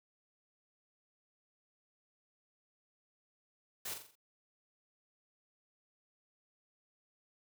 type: noise with echo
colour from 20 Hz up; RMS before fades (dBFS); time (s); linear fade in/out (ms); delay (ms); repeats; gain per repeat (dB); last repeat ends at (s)
white; -41; 3.85-3.94; 5; 43; 5; -6; 4.155
effects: none